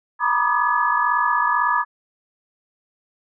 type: tone cluster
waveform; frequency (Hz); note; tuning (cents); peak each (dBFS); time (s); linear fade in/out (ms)
sine; 952 / 994 / 1179 / 1235 / 1696; A#5 / B5 / D6 / D#6 / G#6; +36 / +11 / +6 / -13 / +36; -23; 0.19-1.85; 50
effects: none